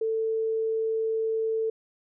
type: tone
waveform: sine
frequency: 444.8 Hz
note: A4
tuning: 19 cents sharp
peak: -24 dBFS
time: 0.01-1.7 s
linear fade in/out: 5 ms
effects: none